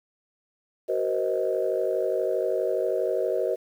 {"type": "chord", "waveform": "sine", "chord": "C half-diminished seventh", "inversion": "second", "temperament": "just", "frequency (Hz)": [376.7, 470.9, 523.3, 627.9], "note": ["Gb4", "Bb4", "C5", "Eb5"], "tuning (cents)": [31, 18, 0, 16], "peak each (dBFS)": -28, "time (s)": [0.88, 3.56], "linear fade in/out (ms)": 20, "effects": ["tanh soft clip ceiling -13 dBFS", "9-bit"]}